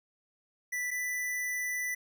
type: tone pair in turn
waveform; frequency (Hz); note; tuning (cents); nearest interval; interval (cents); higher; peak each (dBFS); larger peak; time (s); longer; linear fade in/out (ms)
square; 1975.5 / 1984.5; B6 / B6; 0 / +8; unison; 8; second; -32 / -32; neither; 0.72-0.91 / 0.91-1.95; second; 10
effects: none